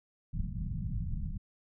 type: low-pass noise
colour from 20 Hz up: pink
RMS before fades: -35 dBFS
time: 0.33-1.38 s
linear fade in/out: 10 ms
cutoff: 200 Hz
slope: 48 dB/octave
effects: none